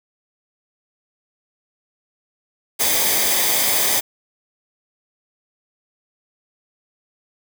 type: noise with comb filter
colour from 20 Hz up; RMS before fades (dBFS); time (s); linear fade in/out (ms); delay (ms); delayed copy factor
white; -18; 2.79-4.01; 20; 0.72; -0.6
effects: none